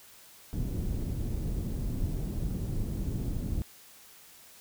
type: low-pass noise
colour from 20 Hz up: pink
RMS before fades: -32 dBFS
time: 0.53-3.62 s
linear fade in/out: 0 ms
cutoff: 220 Hz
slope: 12 dB/octave
effects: white hiss -54 dBFS RMS until 4.6 s